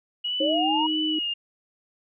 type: tone with vibrato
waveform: sine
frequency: 2900 Hz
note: F#7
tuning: 35 cents flat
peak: -25 dBFS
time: 0.24-1.34 s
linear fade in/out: 10 ms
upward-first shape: sine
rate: 1.6 Hz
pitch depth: 50 cents each way
type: linear sweep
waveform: sine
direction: up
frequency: 525 to 965 Hz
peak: -23 dBFS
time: 0.4-0.87 s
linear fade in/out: 10 ms
type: tone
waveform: sine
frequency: 311.1 Hz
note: D#4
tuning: in tune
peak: -25 dBFS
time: 0.4-1.19 s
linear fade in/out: 5 ms
effects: none